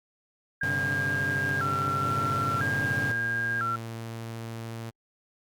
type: tone with vibrato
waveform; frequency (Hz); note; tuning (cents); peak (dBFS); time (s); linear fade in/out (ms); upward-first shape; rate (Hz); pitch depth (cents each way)
sine; 1480; F#6; 0; -26; 0.61-3.76; 5; square; 0.5; 150
type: chord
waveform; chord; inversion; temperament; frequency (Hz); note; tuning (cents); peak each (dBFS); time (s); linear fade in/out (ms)
sawtooth; G suspended fourth; none; equal with one note detuned; 98 / 130.81 / 144.39; G2 / C3 / D3; 0 / 0 / -29; -31; 0.63-3.12; 5
type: tone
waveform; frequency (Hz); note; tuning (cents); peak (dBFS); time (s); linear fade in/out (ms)
sawtooth; 114.2; A#2; -35; -31; 2.04-4.91; 20
effects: Opus 48 kbps